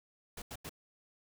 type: noise bursts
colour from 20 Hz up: pink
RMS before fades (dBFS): -44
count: 3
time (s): 0.37-0.694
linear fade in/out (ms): 5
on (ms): 50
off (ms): 87
effects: none